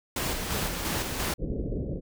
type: noise with tremolo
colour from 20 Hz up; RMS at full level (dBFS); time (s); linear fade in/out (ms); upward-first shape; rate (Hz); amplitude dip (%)
pink; -29; 0.16-1.34; 5; square; 2.9; 35
type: low-pass noise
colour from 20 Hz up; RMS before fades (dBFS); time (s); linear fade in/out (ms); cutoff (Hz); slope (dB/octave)
pink; -31; 1.38-2.01; 50; 530; 48
effects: none